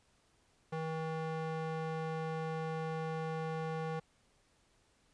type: tone with band-pass filter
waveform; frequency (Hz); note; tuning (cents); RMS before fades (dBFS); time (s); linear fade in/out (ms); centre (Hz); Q
square; 160; D#3; +49; -38; 0.72-4; 10; 680; 0.66
effects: pink hiss -71 dBFS RMS until 5.13 s + resampled to 22050 Hz